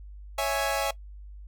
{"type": "chord", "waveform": "sawtooth", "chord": "C# minor", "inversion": "none", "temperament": "equal", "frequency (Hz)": [554.4, 659.3, 830.6], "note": ["C#5", "E5", "G#5"], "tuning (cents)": [0, 0, 0], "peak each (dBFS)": -26, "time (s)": [0.38, 0.91], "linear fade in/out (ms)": 5, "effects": ["noise-tail reverb RT60 0.1 s tail -19 dB re dry", "added 50 Hz sine -41 dBFS peak until 1.47 s"]}